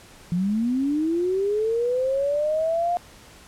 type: linear sweep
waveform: sine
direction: up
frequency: 168.8 to 710 Hz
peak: -20 dBFS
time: 0.32-2.97 s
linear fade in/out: 0 ms
effects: pink hiss -48 dBFS RMS until 3.47 s + low-pass 11000 Hz 12 dB/octave